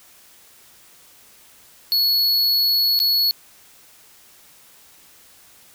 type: tone with dropouts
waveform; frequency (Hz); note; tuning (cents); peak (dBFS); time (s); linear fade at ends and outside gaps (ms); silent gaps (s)
square; 4378; C#8; -22; -16; 1.92-3.31; 0; 2.991-3.001
effects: white hiss -50 dBFS RMS until 5.74 s